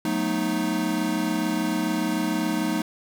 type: chord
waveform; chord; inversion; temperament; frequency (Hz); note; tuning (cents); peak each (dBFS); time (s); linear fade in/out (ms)
square; B dominant seventh; second; equal with one note detuned; 181.92 / 220 / 246.9 / 311.1; F#3 / A3 / B3 / D#4; -29 / 0 / 0 / 0; -31 / -29 / -32 / -27; 0.05-2.82; 2
effects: none